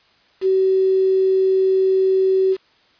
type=tone with quantisation; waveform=sine; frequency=380 Hz; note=F#4; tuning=46 cents sharp; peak=-13 dBFS; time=0.41-2.57 s; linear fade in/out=50 ms; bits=6; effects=white hiss -56 dBFS RMS until 2.99 s + resampled to 11025 Hz